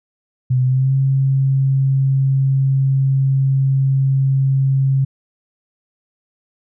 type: tone with pitch glide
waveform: sine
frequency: 127.5 to 135 Hz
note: C3 to C#3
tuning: -44 to -45 cents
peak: -12 dBFS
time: 0.5-5.05 s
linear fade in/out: 10 ms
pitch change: +99 cents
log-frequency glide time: 0.63-0.94 s
effects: none